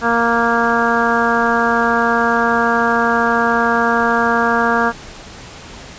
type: harmonic tone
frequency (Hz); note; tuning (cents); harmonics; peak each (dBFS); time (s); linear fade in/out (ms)
233.1; A#3; 0; 1 / 2 / 3 / 4 / 5 / 6 / 7; -20 / -20 / -20 / -20 / -20 / -20 / -20; 0.01-4.93; 50
effects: pink hiss -35 dBFS RMS until 5.98 s + resampled to 16000 Hz